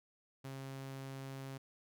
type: tone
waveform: sawtooth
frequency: 134.9 Hz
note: C#3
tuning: 47 cents flat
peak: -40 dBFS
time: 0.44-1.58 s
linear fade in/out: 10 ms
effects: none